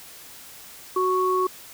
sine tone pair together, 370 / 1108.7 Hz, F#4 / C#6, 0 / 0 cents, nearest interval octave + perfect fifth, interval 1900 cents, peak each -22 dBFS, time 0.96-1.47 s, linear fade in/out 5 ms, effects white hiss -44 dBFS RMS until 1.73 s

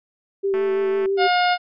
sine tone with vibrato, 390 Hz, G4, 9 cents flat, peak -18 dBFS, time 0.43-1.28 s, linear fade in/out 20 ms, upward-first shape sine, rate 6 Hz, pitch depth 23 cents each way
click train, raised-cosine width 0.5 ms, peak -19 dBFS, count 115, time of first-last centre 0.54-1.058 s, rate 220 Hz
harmonic tone, 715 Hz, F5, 41 cents sharp, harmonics 1 / 2 / 3 / 4 / 5 / 6 / 7, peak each -17 / -23 / -27 / -29 / -31 / -33 / -34 dBFS, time 1.17-1.58 s, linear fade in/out 50 ms
effects none

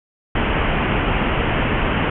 pink low-pass noise, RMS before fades -19 dBFS, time 0.35-2.1 s, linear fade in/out 5 ms, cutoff 3100 Hz, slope 96 dB/octave, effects none

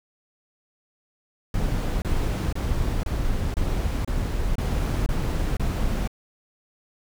brown noise bursts, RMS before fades -24 dBFS, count 9, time 1.54-6.076 s, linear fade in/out 2 ms, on 480 ms, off 27 ms, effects none

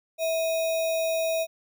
sine tone with sample-and-hold, 651 Hz, E5, 22 cents flat, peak -23 dBFS, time 0.18-1.47 s, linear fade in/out 50 ms, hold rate 3150 Hz, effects none

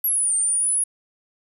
sine exponential two-way sweep, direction down then up, 11770 to 8790 to 10490 Hz, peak -18 dBFS, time 0.04-0.84 s, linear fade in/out 5 ms, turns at 0.35 s, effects none

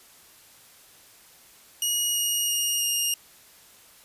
15% pulse tone with pitch steps, 2893 / 2873 / 2853 / 2833 Hz, F#7 / F7 / F7 / F7, -40 / +48 / +36 / +24 cents, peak -16 dBFS, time 1.82-3.14 s, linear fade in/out 2 ms, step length 330 ms, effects white hiss -53 dBFS RMS until 4.04 s + resampled to 32000 Hz

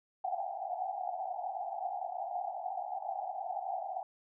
pink band-pass noise, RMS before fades -38 dBFS, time 0.24-4.03 s, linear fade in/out 2 ms, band 700 to 800 Hz, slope 96 dB/octave, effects none

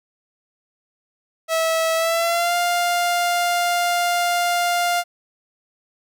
sawtooth tone with pitch glide, 650 to 700.7 Hz, E5 to F5, -24 to +6 cents, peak -14 dBFS, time 1.48-5.04 s, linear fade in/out 50 ms, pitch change +130 cents, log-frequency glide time 1.95-2.55 s, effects none

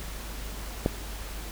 click, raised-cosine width 2 ms, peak -9 dBFS, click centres 0.861 s, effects added 50 Hz sine -37 dBFS peak until 1.51 s + pink hiss -41 dBFS RMS until 1.51 s

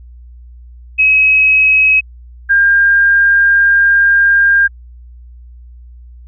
sine tone pair in turn, 2554 / 1604.3 Hz, D#7 / G6, +45 / +40 cents, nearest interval minor sixth, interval 805 cents, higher first, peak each -6 dBFS, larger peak neither, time 0.98-2.01 / 2.49-4.68 s, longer second, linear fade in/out 20 ms, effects added 60 Hz sine -33 dBFS peak until 6.27 s

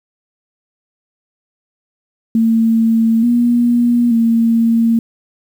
sine tone with pitch steps, 226.1 / 239.5 / 229.3 Hz, A3 / A#3 / A#3, +47 / +47 / -28 cents, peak -9 dBFS, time 2.35-4.99 s, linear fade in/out 2 ms, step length 880 ms, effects 7-bit

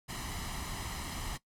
pink noise with comb filter, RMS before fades -39 dBFS, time 0.08-1.38 s, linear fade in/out 20 ms, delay 0.99 ms, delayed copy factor +0.6, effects noise-tail reverb RT60 0.1 s tail -18 dB re dry + low-pass 12000 Hz 12 dB/octave

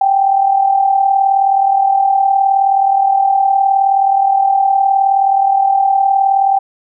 sine tone with amplitude modulation, 783 Hz, G5, 2 cents flat, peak -6 dBFS, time 0.01-6.59 s, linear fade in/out 5 ms, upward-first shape sine, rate 39.2 Hz, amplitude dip 60%, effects none

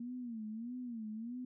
sine tone with vibrato, 232.2 Hz, A#3, 7 cents flat, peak -40 dBFS, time 0-1.45 s, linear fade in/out 5 ms, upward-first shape sine, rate 1.6 Hz, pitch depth 140 cents each way, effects none

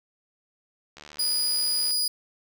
click train, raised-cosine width 0.2 ms, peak -26 dBFS, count 71, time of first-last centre 0.97-1.908 s, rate 74.6 Hz
sawtooth tone, 4911 Hz, D#8, 23 cents flat, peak -20 dBFS, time 1.19-2.08 s, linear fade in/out 5 ms
effects none

